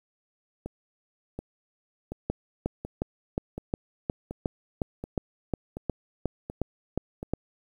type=two click trains; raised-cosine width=2 ms; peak=-13 / -21 dBFS; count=15 / 10; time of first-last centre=2.3-7.336 / 0.66-7.229 s; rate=2.78 / 1.37 Hz; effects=9-bit